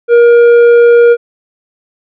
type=tone with tanh clipping; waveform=sine; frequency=473.3 Hz; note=A#4; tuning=26 cents sharp; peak=-3 dBFS; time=0.08-1.17 s; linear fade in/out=50 ms; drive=7 dB; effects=none